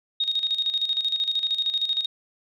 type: tone with tremolo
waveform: sine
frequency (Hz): 3729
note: A#7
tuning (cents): 0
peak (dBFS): -20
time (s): 0.2-2.06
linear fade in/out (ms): 5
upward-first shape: square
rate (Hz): 13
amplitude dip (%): 65
effects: none